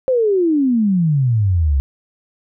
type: exponential sweep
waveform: sine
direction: down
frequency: 534 to 65.6 Hz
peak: -12 dBFS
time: 0.08-1.8 s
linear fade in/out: 0 ms
effects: none